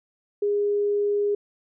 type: tone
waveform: sine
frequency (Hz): 410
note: G#4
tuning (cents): -22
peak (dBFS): -20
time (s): 0.42-1.35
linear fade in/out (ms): 5
effects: none